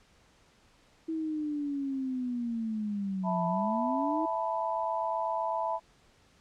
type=linear two-way sweep; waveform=sine; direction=down then up; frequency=324.9 to 171 to 324.9 Hz; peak=-30 dBFS; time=1.08-4.26 s; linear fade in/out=10 ms; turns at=3.47 s
type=chord; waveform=sine; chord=E suspended fourth; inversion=none; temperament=equal; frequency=659.3 / 880 / 987.8 Hz; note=E5 / A5 / B5; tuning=0 / 0 / 0 cents; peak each=-33 dBFS; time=3.23-5.8 s; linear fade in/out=50 ms
effects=pink hiss -63 dBFS RMS until 6.4 s + low-pass 7000 Hz 12 dB/octave